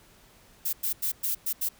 violet noise bursts at uneven times, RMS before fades -28 dBFS, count 6, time 0.65-0.73 / 0.83-0.93 / 1.02-1.12 / 1.23-1.35 / 1.46-1.53 / 1.61-1.69 s, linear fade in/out 10 ms, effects pink hiss -57 dBFS RMS until 1.79 s

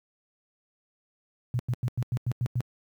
sine tone bursts, 121.8 Hz, B2, 24 cents flat, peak -23 dBFS, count 8, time 1.54-2.606 s, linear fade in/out 0 ms, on 51 ms, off 94 ms, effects high-pass 80 Hz 12 dB/octave + 10-bit

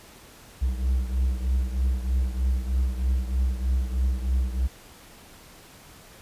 triangle beating tone pair, 63 / 66.2 Hz, B1 / C2, +35 / +21 cents, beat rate 3.2 Hz, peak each -21 / -26 dBFS, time 0.61-4.68 s, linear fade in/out 20 ms, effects pink hiss -49 dBFS RMS until 6.21 s + resampled to 32000 Hz

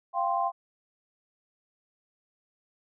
sine chord, F suspended second, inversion none, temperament equal with one note detuned, 692.4 / 784 / 1046.5 Hz, F5 / G5 / C6, -15 / 0 / 0 cents, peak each -29 dBFS, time 0.13-0.52 s, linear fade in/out 50 ms, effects none

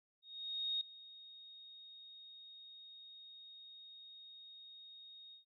sine tone with ADSR envelope, 3729 Hz, A#7, in tune, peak -34 dBFS, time 0.22-5.45 s, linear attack 590 ms, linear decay 3 ms, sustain -19 dB, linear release 120 ms, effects none

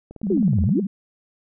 click train, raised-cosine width 2 ms, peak -25 dBFS, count 12, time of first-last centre 0.11-0.692 s, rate 18.9 Hz
sine tone with vibrato, 199.3 Hz, G3, 29 cents sharp, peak -21 dBFS, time 0.23-0.87 s, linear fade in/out 5 ms, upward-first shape sine, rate 16 Hz, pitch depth 160 cents each way
sine exponential two-way sweep, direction down then up, 415.3 to 76.2 to 415.3 Hz, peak -17 dBFS, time 0.3-0.8 s, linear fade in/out 5 ms, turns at 0.63 s
effects none

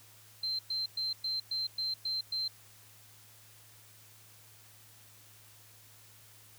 sine tone bursts, 4124 Hz, C8, 26 cents flat, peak -31 dBFS, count 8, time 0.43-2.48 s, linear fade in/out 5 ms, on 160 ms, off 110 ms, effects added 107 Hz sine -62 dBFS peak until 6.58 s + white hiss -58 dBFS RMS until 6.58 s

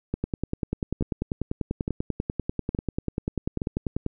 two click trains, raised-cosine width 3 ms, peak -13 / -13 dBFS, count 5 / 40, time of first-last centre 0.14-3.618 / 0.24-4.064 s, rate 1.15 / 10.2 Hz, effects none

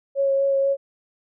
sine tone with vibrato, 549 Hz, C#5, 17 cents flat, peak -17 dBFS, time 0.15-0.77 s, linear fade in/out 50 ms, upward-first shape sine, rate 4.1 Hz, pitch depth 12 cents each way, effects none

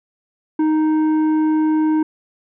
sine tone with tanh clipping, 311.1 Hz, D#4, in tune, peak -15 dBFS, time 0.59-2.03 s, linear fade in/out 5 ms, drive 8 dB, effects none

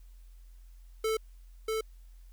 square tone with echo, 440 Hz, A4, in tune, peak -28 dBFS, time 1.04-1.17 s, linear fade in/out 5 ms, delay 640 ms, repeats 1, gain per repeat -2 dB, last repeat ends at 1.81 s, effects added 43 Hz sine -49 dBFS peak until 2.32 s + white hiss -70 dBFS RMS until 2.32 s

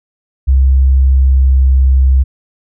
sine tone with pitch glide, 66.3 to 65.88 Hz, C2 to C2, +23 to +12 cents, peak -5 dBFS, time 0.47-2.24 s, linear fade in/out 20 ms, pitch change -11 cents, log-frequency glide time 1.14-1.63 s, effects none

